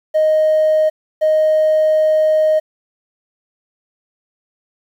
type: tone pair in turn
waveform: triangle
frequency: 622.3 / 622.3 Hz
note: D#5 / D#5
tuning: 0 / 0 cents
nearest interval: unison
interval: 0 cents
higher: neither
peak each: -7 dBFS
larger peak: neither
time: 0.14-0.9 / 1.21-2.6 s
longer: second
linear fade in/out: 20 ms
effects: tanh soft clip ceiling -7 dBFS + 8-bit